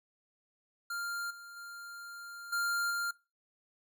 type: tone with level steps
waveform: square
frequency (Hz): 1396.9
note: F6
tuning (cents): 0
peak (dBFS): -36 / -48 / -45 / -31 / -33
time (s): 0.9-3.11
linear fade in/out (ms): 5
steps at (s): 1.3 / 1.56 / 2.52 / 2.9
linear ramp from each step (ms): 10
effects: noise-tail reverb RT60 0.3 s tail -22 dB re dry